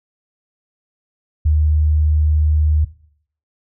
sine tone, 76.4 Hz, D#2, 31 cents flat, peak -11 dBFS, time 1.45-2.85 s, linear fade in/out 10 ms, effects noise-tail reverb RT60 0.6 s tail -18 dB re dry

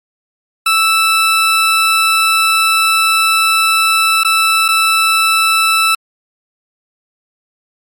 20% pulse tone with dropouts, 1318.5 Hz, E6, in tune, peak -4 dBFS, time 0.66-5.95 s, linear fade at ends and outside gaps 5 ms, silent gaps 4.235-4.247 / 4.682-4.686 s, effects MP3 64 kbps

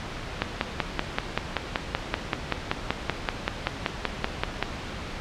click train, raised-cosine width 0.3 ms, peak -6 dBFS, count 23, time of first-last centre 0.42-4.627 s, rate 5.23 Hz, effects pink hiss -35 dBFS RMS until 5.2 s + low-pass 4000 Hz 12 dB/octave

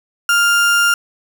35% pulse tone, 1400 Hz, F6, 4 cents sharp, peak -9 dBFS, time 0.29-0.94 s, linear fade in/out 2 ms, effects none

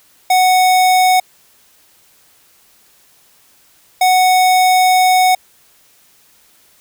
square tone bursts at uneven times, 740 Hz, F#5, in tune, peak -9 dBFS, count 2, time 0.3-1.2 / 4.01-5.35 s, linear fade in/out 5 ms, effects white hiss -51 dBFS RMS until 6.8 s

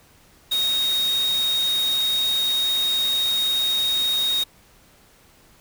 sine tone in noise, 3738 Hz, A#7, 4 cents sharp, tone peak -19 dBFS, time 0.51-4.44 s, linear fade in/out 10 ms, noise white, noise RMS -32 dBFS, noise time 0.51-4.44 s, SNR +10 dB, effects pink hiss -54 dBFS RMS until 5.6 s

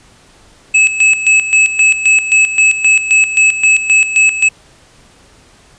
square tone with tremolo, 2593 Hz, E7, 29 cents flat, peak -6 dBFS, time 0.74-4.49 s, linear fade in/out 10 ms, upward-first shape square, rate 3.8 Hz, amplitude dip 70%, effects pink hiss -45 dBFS RMS until 5.78 s + resampled to 22050 Hz

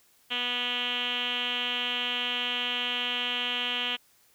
5% pulse tone with low-pass filter, 245 Hz, B3, 14 cents flat, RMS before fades -30 dBFS, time 0.3-3.97 s, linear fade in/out 20 ms, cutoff 3100 Hz, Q 9.4, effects white hiss -63 dBFS RMS until 4.34 s

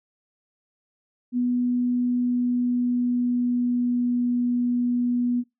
sine tone with pitch glide, 245.8 to 243.7 Hz, B3 to B3, -8 to -23 cents, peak -20 dBFS, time 1.32-5.44 s, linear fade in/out 50 ms, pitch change -15 cents, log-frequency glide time 2.05-4.28 s, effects noise-tail reverb RT60 0.2 s tail -21 dB re dry

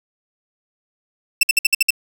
sawtooth tone bursts, 2665 Hz, E7, 18 cents sharp, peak -7 dBFS, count 7, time 1.41-1.906 s, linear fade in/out 5 ms, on 22 ms, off 57 ms, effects none

